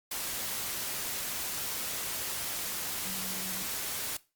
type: tone in noise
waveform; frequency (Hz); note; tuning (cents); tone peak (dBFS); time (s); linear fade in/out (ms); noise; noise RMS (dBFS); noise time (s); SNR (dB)
sine; 188.7; F#3; +34; -43; 3.05-3.63; 5; white; -35; 0.11-4.17; -11
effects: noise-tail reverb RT60 0.3 s tail -20 dB re dry + Opus 48 kbps